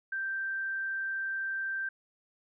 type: tone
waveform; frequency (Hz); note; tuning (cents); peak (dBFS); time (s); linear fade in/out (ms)
sine; 1568; G6; 0; -31; 0.12-1.89; 5
effects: none